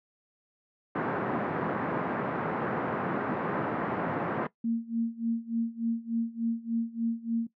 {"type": "band-pass noise", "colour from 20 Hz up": "pink", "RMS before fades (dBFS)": -31, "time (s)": [0.95, 4.47], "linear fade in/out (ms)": 5, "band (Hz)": [150, 1600], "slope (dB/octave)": 24}
{"type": "tone with tremolo", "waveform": "sine", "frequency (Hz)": 230, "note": "A#3", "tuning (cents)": -23, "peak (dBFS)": -24, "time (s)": [4.64, 7.47], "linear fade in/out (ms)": 5, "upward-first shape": "sine", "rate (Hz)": 3.4, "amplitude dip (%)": 90}
{"effects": ["noise-tail reverb RT60 0.1 s tail -18 dB re dry"]}